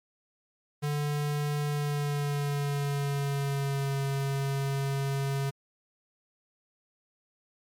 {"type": "tone with pitch glide", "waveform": "square", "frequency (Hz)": [146.83, 137.79], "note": ["D3", "C#3"], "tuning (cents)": [0, -10], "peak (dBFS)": -28, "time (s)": [0.82, 5.51], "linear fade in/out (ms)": 20, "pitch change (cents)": -110, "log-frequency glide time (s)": [1.67, 3.97], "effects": ["MP3 96 kbps"]}